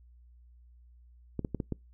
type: clicks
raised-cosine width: 3 ms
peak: -19 dBFS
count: 5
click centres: 1.393 / 1.448 / 1.547 / 1.602 / 1.723 s
effects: noise-tail reverb RT60 0.2 s tail -26 dB re dry + added 60 Hz sine -54 dBFS peak until 1.93 s